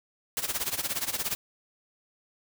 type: noise with tremolo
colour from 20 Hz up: white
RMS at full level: -28 dBFS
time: 0.37-1.35 s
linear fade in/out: 0 ms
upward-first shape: sine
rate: 17 Hz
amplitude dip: 85%
effects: none